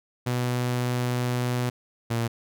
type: tone pair in turn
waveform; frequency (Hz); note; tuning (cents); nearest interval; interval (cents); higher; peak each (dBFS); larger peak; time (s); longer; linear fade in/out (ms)
sawtooth; 123.47 / 116.51; B2 / A#2; 0 / 0; minor second; 100; first; -20; neither; 0.26-1.7 / 2.1-2.28; first; 10
effects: none